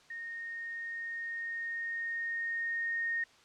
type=tone with level ramp; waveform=sine; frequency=1849 Hz; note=A#6; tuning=15 cents flat; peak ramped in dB=-39 to -30 dBFS; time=0.1-3.24 s; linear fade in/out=5 ms; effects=white hiss -61 dBFS RMS until 3.44 s + low-pass 5000 Hz 12 dB/octave